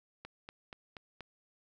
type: click train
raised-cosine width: 0.3 ms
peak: -29 dBFS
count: 5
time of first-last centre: 0.25-1.207 s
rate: 4.18 Hz
effects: none